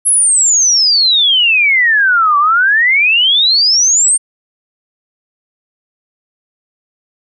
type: exponential two-way sweep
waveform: sine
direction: down then up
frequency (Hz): 11000 to 1139 to 8870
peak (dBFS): -7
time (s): 0.05-4.18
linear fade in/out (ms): 20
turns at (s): 2.38
effects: none